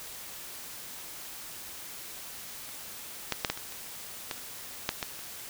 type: clicks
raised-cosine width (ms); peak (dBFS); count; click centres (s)
0.2; -28 / -10 / -8 / -10 / -22 / -26 / -15 / -28 / -9 / -13 / -26; 11; 2.691 / 3.323 / 3.448 / 3.5 / 3.575 / 3.723 / 4.312 / 4.379 / 4.891 / 5.028 / 5.192
effects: white hiss -43 dBFS RMS until 5.49 s